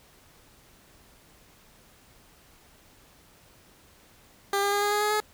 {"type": "tone with pitch steps", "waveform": "15% pulse", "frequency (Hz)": [398.9, 403.1, 407.3, 411.5, 415.8, 420.2, 424.6], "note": ["G4", "G4", "G#4", "G#4", "G#4", "G#4", "G#4"], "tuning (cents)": [30, 48, -34, -16, 2, 20, 38], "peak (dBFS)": -17, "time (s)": [4.53, 5.202], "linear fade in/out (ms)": 2, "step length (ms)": 96, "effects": ["pink hiss -57 dBFS RMS until 5.33 s"]}